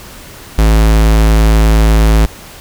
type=tone; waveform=square; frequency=54.2 Hz; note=A1; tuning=25 cents flat; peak=-6 dBFS; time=0.58-2.26 s; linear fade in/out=5 ms; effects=pink hiss -33 dBFS RMS until 2.6 s